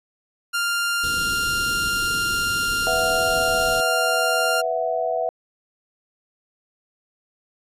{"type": "tone", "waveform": "sawtooth", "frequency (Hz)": 1396.9, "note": "F6", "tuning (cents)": 0, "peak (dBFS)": -17, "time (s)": [0.53, 4.62], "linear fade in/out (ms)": 20}
{"type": "band-stop noise", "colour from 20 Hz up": "pink", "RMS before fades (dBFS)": -33, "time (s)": [1.03, 3.81], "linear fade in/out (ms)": 10, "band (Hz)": [510, 2900], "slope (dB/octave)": 96}
{"type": "chord", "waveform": "sine", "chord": "B suspended fourth", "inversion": "none", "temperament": "equal", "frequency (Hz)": [493.9, 659.3, 740], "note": ["B4", "E5", "F#5"], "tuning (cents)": [0, 0, 0], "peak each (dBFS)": [-27, -23, -26], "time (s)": [2.87, 5.29], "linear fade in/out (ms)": 0}
{"effects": ["resampled to 32000 Hz"]}